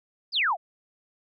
sine exponential sweep, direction down, 5180 to 622.3 Hz, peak -21 dBFS, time 0.32-0.57 s, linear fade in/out 50 ms, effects none

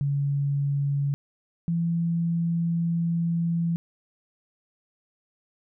sine tone pair in turn, 141.3 / 168.35 Hz, C#3 / E3, +34 / +37 cents, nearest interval minor third, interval 303 cents, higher second, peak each -22 dBFS, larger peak neither, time 0.01-1.14 / 1.68-3.76 s, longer second, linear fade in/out 0 ms, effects none

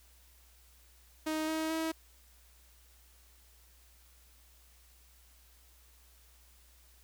sawtooth tone with pitch steps, 312.7 / 317.2 / 321.9 Hz, D#4 / D#4 / E4, +9 / +33 / -41 cents, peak -28 dBFS, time 1.26-1.92 s, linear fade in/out 10 ms, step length 220 ms, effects added 60 Hz sine -61 dBFS peak until 7.03 s + white hiss -64 dBFS RMS until 7.03 s

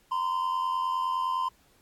triangle tone pair together, 940 / 1029.8 Hz, A#5 / C6, +14 / -28 cents, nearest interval major second, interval 158 cents, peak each -31 / -25 dBFS, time 0.11-1.49 s, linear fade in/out 10 ms, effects pink hiss -64 dBFS RMS until 1.81 s + AAC 64 kbps

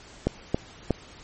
clicks, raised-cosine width 2 ms, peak -8 dBFS, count 3, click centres 0.27 / 0.545 / 0.907 s, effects pink hiss -48 dBFS RMS until 1.23 s + MP3 32 kbps

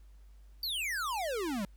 square exponential sweep, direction down, 4699 to 185 Hz, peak -33 dBFS, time 0.63-1.65 s, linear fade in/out 2 ms, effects added 50 Hz sine -52 dBFS peak until 1.76 s + pink hiss -72 dBFS RMS until 1.76 s

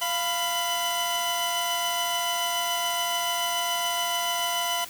sawtooth tone cluster, 694 / 995 / 2992 Hz, F5 / B5 / F#7, -11 / +13 / +19 cents, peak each -26 dBFS, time 0.01-4.85 s, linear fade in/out 10 ms, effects white hiss -42 dBFS RMS until 4.89 s

